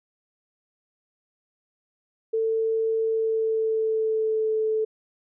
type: tone with pitch glide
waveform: sine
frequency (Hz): 446.4 to 437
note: A4 to A4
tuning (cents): +25 to -12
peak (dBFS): -21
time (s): 2.33-4.85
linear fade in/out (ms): 10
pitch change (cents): -37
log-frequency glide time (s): 3.04-4.54
effects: none